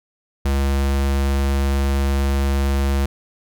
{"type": "tone", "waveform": "square", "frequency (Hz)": 68.9, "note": "C#2", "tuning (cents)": -10, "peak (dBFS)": -17, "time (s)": [0.45, 3.06], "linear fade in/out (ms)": 5, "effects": []}